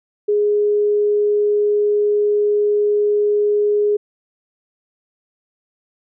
sine tone, 415.3 Hz, G#4, in tune, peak -13 dBFS, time 0.28-3.97 s, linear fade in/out 10 ms, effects none

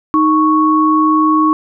sine tone pair together, 311.1 / 1108.6 Hz, D#4 / C#6, 0 / 0 cents, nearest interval octave + minor seventh, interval 2200 cents, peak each -11 dBFS, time 0.14-1.53 s, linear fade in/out 0 ms, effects none

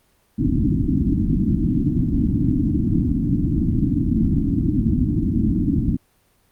white low-pass noise, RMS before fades -19 dBFS, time 0.38-5.97 s, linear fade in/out 10 ms, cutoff 320 Hz, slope 96 dB/octave, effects pink hiss -61 dBFS RMS until 6.51 s + Opus 32 kbps

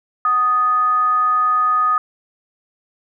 sine tone with frequency modulation, 1244.5 Hz, D#6, in tune, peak -13 dBFS, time 0.25-1.98 s, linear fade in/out 2 ms, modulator 496 Hz, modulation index 0.22, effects none

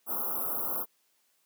white band-stop noise, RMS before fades -32 dBFS, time 0.06-0.86 s, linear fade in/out 50 ms, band 1400 to 11000 Hz, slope 96 dB/octave, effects white hiss -71 dBFS RMS until 1.45 s + high-pass 200 Hz 12 dB/octave

